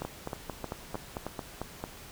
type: two click trains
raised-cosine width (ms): 1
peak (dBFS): -20 / -20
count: 9 / 5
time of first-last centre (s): 0.05-1.84 / 0.02-1.266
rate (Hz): 4.47 / 3.21
effects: pink hiss -48 dBFS RMS until 2.11 s